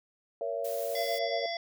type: chord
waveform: sine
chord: A# diminished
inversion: none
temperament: just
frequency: 466.2 / 559.4 / 671.3 Hz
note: A#4 / C#5 / E5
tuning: 0 / +16 / +31 cents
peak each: -36 / -34 / -35 dBFS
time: 0.41-1.46 s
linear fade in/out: 2 ms
type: noise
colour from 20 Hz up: blue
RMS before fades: -43 dBFS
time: 0.64-1.19 s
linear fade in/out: 10 ms
type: harmonic tone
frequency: 680 Hz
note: F5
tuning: 46 cents flat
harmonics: 1 / 3 / 5 / 7 / 8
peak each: -34 / -39 / -41 / -42 / -43 dBFS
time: 0.95-1.57 s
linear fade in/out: 2 ms
effects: none